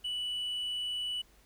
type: tone with tanh clipping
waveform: triangle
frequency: 2960 Hz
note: F#7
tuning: in tune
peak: -33 dBFS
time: 0.04-1.22 s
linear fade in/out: 10 ms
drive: 6 dB
effects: added 50 Hz sine -62 dBFS peak until 1.45 s + pink hiss -64 dBFS RMS until 1.45 s